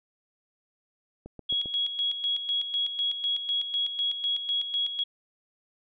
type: click train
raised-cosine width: 2 ms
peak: -28 dBFS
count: 4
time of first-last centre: 1.26-1.658 s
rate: 7.53 Hz
type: tone with tremolo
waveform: sine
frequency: 3324 Hz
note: G#7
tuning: 1 cent sharp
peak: -24 dBFS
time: 1.49-5.04 s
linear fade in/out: 10 ms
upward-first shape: square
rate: 4 Hz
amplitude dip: 60%
effects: none